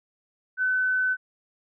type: tone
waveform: sine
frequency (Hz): 1512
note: F#6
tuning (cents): +37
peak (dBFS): -21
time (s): 0.57-1.17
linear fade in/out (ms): 50
effects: none